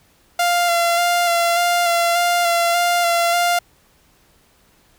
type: tone with vibrato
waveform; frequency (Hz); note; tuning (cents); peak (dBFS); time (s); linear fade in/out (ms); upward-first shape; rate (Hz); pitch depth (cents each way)
sawtooth; 692; F5; -16; -11; 0.39-3.59; 5; square; 1.7; 18
effects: pink hiss -56 dBFS RMS until 4.98 s